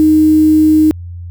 sine tone with quantisation, 310 Hz, D#4, 6 cents flat, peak -5 dBFS, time 0-0.91 s, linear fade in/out 0 ms, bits 5, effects added 87 Hz sine -24 dBFS peak until 1.3 s

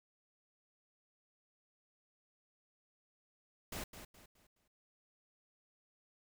pink noise with echo, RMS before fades -43 dBFS, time 3.72-3.84 s, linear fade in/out 5 ms, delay 210 ms, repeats 4, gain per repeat -9 dB, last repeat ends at 4.68 s, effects none

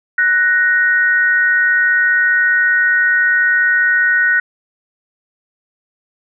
sine tone pair together, 1485 / 1870.3 Hz, F#6 / A#6, +6 / +5 cents, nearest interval major third, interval 399 cents, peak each -12 / -14 dBFS, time 0.18-4.4 s, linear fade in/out 5 ms, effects none

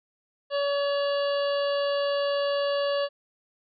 harmonic tone, 567 Hz, C#5, 39 cents sharp, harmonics 1 / 2 / 3 / 5 / 6 / 7 / 8, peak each -24 / -34 / -37 / -37 / -41 / -45 / -40 dBFS, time 0.5-3.09 s, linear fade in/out 50 ms, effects none

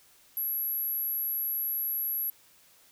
sine tone, 11630 Hz, F#9, 31 cents flat, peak -26 dBFS, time 0.37-2.3 s, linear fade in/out 2 ms, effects tanh soft clip ceiling -27 dBFS + white hiss -60 dBFS RMS until 2.91 s

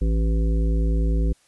harmonic tone, 55 Hz, A1, in tune, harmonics 1 / 3 / 5 / 7 / 9, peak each -18 / -28 / -32 / -35 / -37 dBFS, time 0.01-1.33 s, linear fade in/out 10 ms, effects white hiss -60 dBFS RMS until 1.47 s + resampled to 24000 Hz

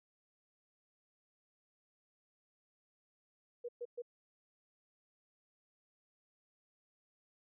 sine tone bursts, 481.1 Hz, B4, 45 cents flat, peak -39 dBFS, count 3, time 3.64-4.021 s, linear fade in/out 10 ms, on 47 ms, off 120 ms, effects none

